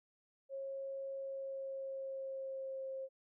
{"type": "tone with pitch glide", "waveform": "sine", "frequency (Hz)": [543, 532.7], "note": ["C#5", "C5"], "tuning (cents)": [-36, 31], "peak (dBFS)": -40, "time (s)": [0.49, 3.09], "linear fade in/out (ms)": 50, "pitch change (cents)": -33, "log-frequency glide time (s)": [1.14, 2.86], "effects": []}